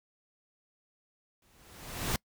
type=noise with exponential growth; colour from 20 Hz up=pink; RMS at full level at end=-29 dBFS; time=1.42-2.16 s; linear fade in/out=2 ms; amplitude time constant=160 ms; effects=noise-tail reverb RT60 0.1 s tail -26 dB re dry